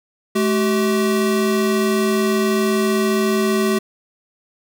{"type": "tone pair together", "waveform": "square", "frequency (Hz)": [214.6, 382.6], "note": ["A3", "G4"], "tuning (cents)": [-43, -42], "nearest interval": "minor seventh", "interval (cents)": 1001, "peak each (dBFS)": -19, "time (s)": [0.35, 3.79], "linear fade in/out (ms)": 10, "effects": []}